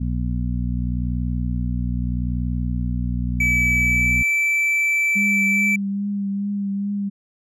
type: harmonic tone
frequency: 60.8 Hz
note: B1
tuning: 26 cents flat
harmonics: 1 / 2 / 3 / 4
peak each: -23 / -26 / -28 / -29 dBFS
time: 0-4.23 s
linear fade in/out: 10 ms
type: tone with pitch glide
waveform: triangle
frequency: 2299 to 2323 Hz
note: D7 to D7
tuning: -37 to -20 cents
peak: -15 dBFS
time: 3.4-5.76 s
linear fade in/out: 5 ms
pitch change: +17 cents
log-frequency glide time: 3.8-4.18 s
type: tone with vibrato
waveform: sine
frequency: 200.3 Hz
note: G3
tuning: 38 cents sharp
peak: -21 dBFS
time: 5.15-7.1 s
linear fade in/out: 20 ms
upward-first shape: triangle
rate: 2.4 Hz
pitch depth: 29 cents each way
effects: none